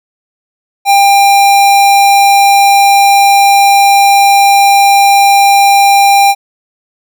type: tone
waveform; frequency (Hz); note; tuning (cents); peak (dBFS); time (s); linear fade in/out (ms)
square; 797; G5; +28; -4; 0.85-6.35; 50
effects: none